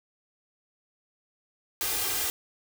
white noise with comb filter, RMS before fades -29 dBFS, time 1.81-2.3 s, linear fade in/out 0 ms, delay 2.5 ms, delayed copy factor +0.7, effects none

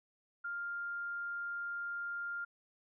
sine tone, 1400 Hz, F6, 4 cents sharp, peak -37 dBFS, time 0.44-2.45 s, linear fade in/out 10 ms, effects none

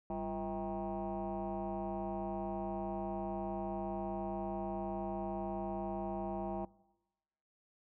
sine tone with frequency modulation, 493.9 Hz, B4, in tune, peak -35 dBFS, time 0.1-6.65 s, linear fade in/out 2 ms, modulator 149 Hz, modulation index 2.7, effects noise-tail reverb RT60 1.0 s tail -22 dB re dry + tanh soft clip ceiling -31 dBFS

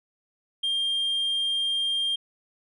sine tone, 3200 Hz, G7, 35 cents sharp, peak -21 dBFS, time 0.63-2.16 s, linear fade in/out 10 ms, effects tanh soft clip ceiling -22 dBFS

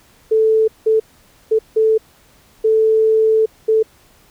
sine tone bursts at uneven times, 440 Hz, A4, in tune, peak -10 dBFS, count 6, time 0.31-0.68 / 0.86-1 / 1.51-1.59 / 1.76-1.98 / 2.64-3.46 / 3.68-3.83 s, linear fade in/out 10 ms, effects pink hiss -51 dBFS RMS until 4.3 s

